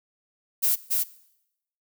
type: noise with echo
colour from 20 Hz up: violet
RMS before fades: -22 dBFS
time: 0.62-0.76 s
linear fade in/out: 20 ms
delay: 280 ms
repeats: 1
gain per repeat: -2 dB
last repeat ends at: 1.04 s
effects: noise-tail reverb RT60 0.8 s tail -19 dB re dry